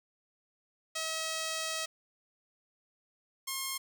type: tone pair in turn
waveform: 5% pulse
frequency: 641 / 1071.5 Hz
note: E5 / C6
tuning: -49 / +41 cents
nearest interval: major sixth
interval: 890 cents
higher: second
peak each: -22 dBFS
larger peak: neither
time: 0.95-1.86 / 3.47-3.78 s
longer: first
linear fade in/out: 10 ms
effects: none